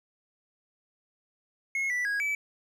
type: tone with pitch steps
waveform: triangle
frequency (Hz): 2169 / 1969 / 1650 / 2301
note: C#7 / B6 / G#6 / D7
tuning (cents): -38 / -6 / -12 / -36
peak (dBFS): -25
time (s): 1.75-2.35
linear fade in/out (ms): 2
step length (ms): 150
effects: none